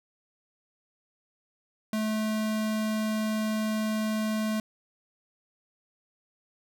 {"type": "tone", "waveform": "square", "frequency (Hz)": 216.6, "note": "A3", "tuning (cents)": -27, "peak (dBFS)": -27, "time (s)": [1.93, 4.6], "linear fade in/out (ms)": 2, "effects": []}